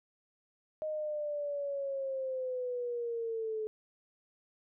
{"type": "linear sweep", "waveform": "sine", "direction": "down", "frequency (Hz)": [622.3, 429.6], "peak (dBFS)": -33, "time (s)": [0.82, 3.67], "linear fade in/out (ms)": 0, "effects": []}